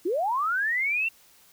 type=linear sweep; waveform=sine; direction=up; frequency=311.1 to 2747 Hz; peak=-23 dBFS; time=0.05-1.09 s; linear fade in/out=10 ms; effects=white hiss -57 dBFS RMS until 1.52 s